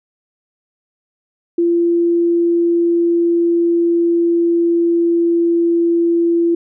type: tone with pitch glide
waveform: sine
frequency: 341.8 to 338.9 Hz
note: F4 to E4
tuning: -37 to +48 cents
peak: -11 dBFS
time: 1.58-6.55 s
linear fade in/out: 5 ms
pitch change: -15 cents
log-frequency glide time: 1.98-5.77 s
effects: none